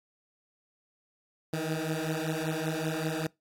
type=beating tone pair; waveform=15% pulse; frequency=155.56 / 160.76 Hz; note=D#3 / E3; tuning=0 / -43 cents; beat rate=5.2 Hz; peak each=-27 / -26 dBFS; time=1.53-3.27 s; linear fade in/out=5 ms; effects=noise-tail reverb RT60 0.2 s tail -23 dB re dry + AAC 48 kbps